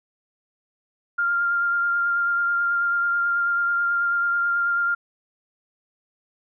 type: tone with vibrato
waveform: sine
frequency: 1396.9 Hz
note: F6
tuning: in tune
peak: -19 dBFS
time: 1.18-4.95 s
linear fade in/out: 10 ms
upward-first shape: sine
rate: 9.2 Hz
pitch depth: 14 cents each way
effects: none